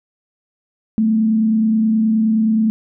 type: tone with frequency modulation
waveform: sine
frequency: 220 Hz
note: A3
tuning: in tune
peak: -12 dBFS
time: 0.98-2.7 s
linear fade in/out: 0 ms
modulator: 29.5 Hz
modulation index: 0.3
effects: none